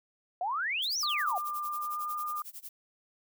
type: exponential two-way sweep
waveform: sine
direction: up then down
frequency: 684 to 6150 to 684 Hz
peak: -29 dBFS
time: 0.41-1.38 s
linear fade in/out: 2 ms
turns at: 0.99 s
type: noise with tremolo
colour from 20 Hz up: violet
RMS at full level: -42 dBFS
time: 0.82-2.69 s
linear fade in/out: 2 ms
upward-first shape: sine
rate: 11 Hz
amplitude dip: 95%
type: tone with pitch glide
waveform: sine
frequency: 1197 to 1209.5 Hz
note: D6 to D#6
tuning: +33 to -49 cents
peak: -32 dBFS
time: 1.03-2.42 s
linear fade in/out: 2 ms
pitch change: +18 cents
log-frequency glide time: 1.72-2.09 s
effects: none